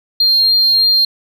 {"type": "tone", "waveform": "sine", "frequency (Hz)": 4201, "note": "C8", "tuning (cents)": 6, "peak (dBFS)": -7, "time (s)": [0.2, 1.05], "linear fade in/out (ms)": 5, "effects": ["tanh soft clip ceiling -6 dBFS"]}